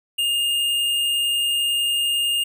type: tone with hard clipping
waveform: triangle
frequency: 2827 Hz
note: F7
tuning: 20 cents sharp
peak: -20 dBFS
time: 0.18-2.44 s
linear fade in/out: 10 ms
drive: 17 dB
effects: none